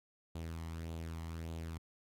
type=tone with flanger; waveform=sawtooth; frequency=82.1 Hz; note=E2; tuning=6 cents flat; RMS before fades=-43 dBFS; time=0.35-1.78 s; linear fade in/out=5 ms; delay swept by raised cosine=0.27 to 1 ms; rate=1.7 Hz; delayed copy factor=+0.5; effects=AAC 64 kbps